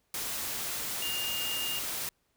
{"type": "tone in noise", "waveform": "sine", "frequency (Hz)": 2824, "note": "F7", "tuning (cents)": 19, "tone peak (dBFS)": -33, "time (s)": [1.02, 1.79], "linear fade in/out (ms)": 2, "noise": "white", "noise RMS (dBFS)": -35, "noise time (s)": [0.14, 2.09], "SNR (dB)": -1, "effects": ["pink hiss -74 dBFS RMS until 2.36 s"]}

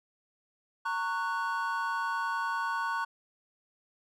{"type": "chord", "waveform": "triangle", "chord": "F# major", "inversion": "first", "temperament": "equal with one note detuned", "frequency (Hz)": [919, 1108.7, 1480], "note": ["A#5", "C#6", "F#6"], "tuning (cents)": [-25, 0, 0], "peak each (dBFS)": -32, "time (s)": [0.85, 3.05], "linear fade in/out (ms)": 10, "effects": []}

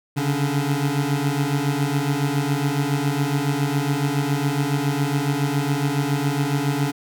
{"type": "beating tone pair", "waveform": "25% pulse", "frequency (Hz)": [138.59, 145.79], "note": ["C#3", "D3"], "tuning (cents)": [0, -12], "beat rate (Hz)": 7.2, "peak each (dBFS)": -19, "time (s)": [0.16, 6.92], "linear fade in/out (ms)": 20, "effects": []}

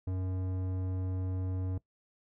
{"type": "tone with low-pass filter", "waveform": "square", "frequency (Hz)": 93, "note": "F#2", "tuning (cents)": 9, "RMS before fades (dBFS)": -34, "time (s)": [0.07, 1.78], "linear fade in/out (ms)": 5, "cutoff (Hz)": 530, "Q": 0.6, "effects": ["noise-tail reverb RT60 0.1 s tail -19 dB re dry"]}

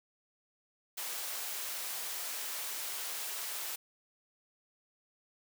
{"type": "high-pass noise", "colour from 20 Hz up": "white", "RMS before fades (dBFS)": -39, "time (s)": [0.97, 3.76], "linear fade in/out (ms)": 10, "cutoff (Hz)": 510, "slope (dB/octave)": 12, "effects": []}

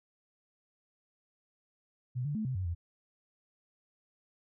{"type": "tone with pitch steps", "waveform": "sine", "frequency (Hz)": [125, 146.1, 217, 129.7, 93.2, 85.3], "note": ["B2", "D3", "A3", "C3", "F#2", "F2"], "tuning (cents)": [21, -9, -24, -15, 13, -40], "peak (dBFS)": -31, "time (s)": [2.15, 2.75], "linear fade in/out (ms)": 20, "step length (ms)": 100, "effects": []}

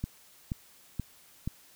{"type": "click train", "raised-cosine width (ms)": 5, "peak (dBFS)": -19, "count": 4, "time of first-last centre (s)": [0.04, 1.475], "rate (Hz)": 2.09, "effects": ["white hiss -58 dBFS RMS until 1.75 s"]}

